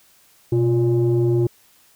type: tone pair together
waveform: sine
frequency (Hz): 123.47 / 350.9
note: B2 / F4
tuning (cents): 0 / +8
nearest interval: octave + tritone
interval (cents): 1808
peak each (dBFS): -16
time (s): 0.52-1.47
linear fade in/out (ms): 5
effects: tanh soft clip ceiling -11 dBFS + white hiss -55 dBFS RMS until 1.95 s